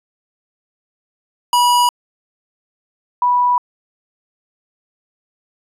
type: tone pair in turn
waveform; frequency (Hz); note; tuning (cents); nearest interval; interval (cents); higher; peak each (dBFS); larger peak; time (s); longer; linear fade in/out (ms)
square / sine; 972 / 981.6; B5 / B5; -28 / -11; unison; 17; second; -11; neither; 1.53-1.89 / 3.22-3.58; neither; 2
effects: resampled to 32000 Hz